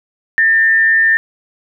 sine tone with frequency modulation, 1798 Hz, A6, 37 cents sharp, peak -8 dBFS, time 0.38-1.17 s, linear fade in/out 0 ms, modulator 112 Hz, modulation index 0.42, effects none

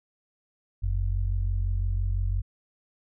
sine tone pair together, 46.18 / 92.1 Hz, F#1 / F#2, -3 / -7 cents, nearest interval octave, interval 1196 cents, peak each -25 / -28 dBFS, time 0.82-2.42 s, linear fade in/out 20 ms, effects none

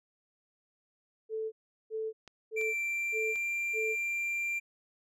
sine tone bursts, 440 Hz, A4, in tune, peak -32 dBFS, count 5, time 1.29-3.96 s, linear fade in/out 50 ms, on 230 ms, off 380 ms
clicks, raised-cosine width 0.2 ms, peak -31 dBFS, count 3, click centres 2.277 / 2.613 / 3.358 s
triangle tone with pitch glide, 2349 to 2372 Hz, D7 to D7, 0 to +17 cents, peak -29 dBFS, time 2.56-4.6 s, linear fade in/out 20 ms, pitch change +17 cents, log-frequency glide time 2.73-3.45 s
effects none

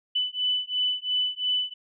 sine beating tone pair, 2992 / 2994.9 Hz, F#7 / F#7, +19 / +20 cents, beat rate 2.9 Hz, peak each -27 dBFS, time 0.15-1.74 s, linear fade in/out 10 ms, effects none

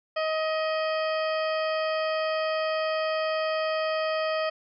harmonic tone with a mistuned harmonic, 630 Hz, D#5, 21 cents sharp, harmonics 1 / 2 / 3 / 4 / 5 / 7 / 8, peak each -26 / -32 / -36 / -38 / -40 / -43 / -44 dBFS, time 0.16-4.5 s, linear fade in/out 10 ms, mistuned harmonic 7, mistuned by +51 cents, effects none

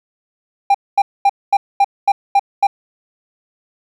triangle tone bursts, 798 Hz, G5, 31 cents sharp, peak -6 dBFS, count 8, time 0.7-2.67 s, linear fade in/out 5 ms, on 45 ms, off 230 ms, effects none

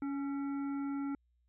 harmonic tone with a mistuned harmonic, 280 Hz, C#4, 18 cents sharp, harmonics 1 / 3 / 5 / 7 / 8, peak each -34 / -50 / -49 / -61 / -60 dBFS, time 0.02-1.15 s, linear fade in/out 2 ms, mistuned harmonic 5, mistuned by -49 cents, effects added 60 Hz sine -70 dBFS peak until 1.48 s

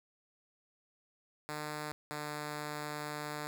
5% pulse tone pair in turn, 150.7 / 149.31 Hz, D3 / D3, +45 / +29 cents, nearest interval unison, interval 16 cents, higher first, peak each -27 dBFS, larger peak neither, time 1.49-1.92 / 2.11-3.47 s, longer second, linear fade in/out 0 ms, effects none

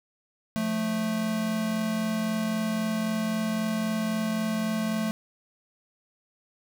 square tone pair together, 176 / 219.8 Hz, F3 / A3, +14 / -2 cents, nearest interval major third, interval 384 cents, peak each -34 / -27 dBFS, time 0.56-5.11 s, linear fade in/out 0 ms, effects none

